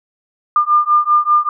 sine beating tone pair, 1200 / 1205.1 Hz, D6 / D6, +37 / +44 cents, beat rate 5.1 Hz, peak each -13 dBFS, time 0.56-1.49 s, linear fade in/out 2 ms, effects none

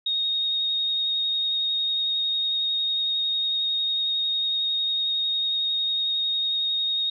sine tone with vibrato, 3729 Hz, A#7, in tune, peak -22 dBFS, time 0.06-7.1 s, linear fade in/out 5 ms, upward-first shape sine, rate 11 Hz, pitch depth 11 cents each way, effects none

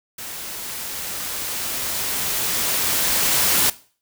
white noise with level ramp, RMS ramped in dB -33 to -17 dBFS, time 0.18-3.7 s, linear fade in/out 5 ms, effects noise-tail reverb RT60 0.4 s tail -18 dB re dry

